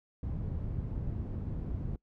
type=low-pass noise; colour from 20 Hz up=white; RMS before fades=-36 dBFS; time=0.23-1.96 s; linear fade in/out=2 ms; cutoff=120 Hz; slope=12 dB/octave; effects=noise-tail reverb RT60 0.1 s tail -23 dB re dry